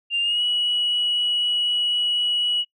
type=tone with pitch glide; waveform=sine; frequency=2794 to 2926 Hz; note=F7 to F#7; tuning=0 to -20 cents; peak=-18 dBFS; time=0.1-2.65 s; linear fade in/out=50 ms; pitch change=+80 cents; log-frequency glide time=0.21-0.42 s; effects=noise-tail reverb RT60 0.1 s tail -24 dB re dry + tanh soft clip ceiling -15 dBFS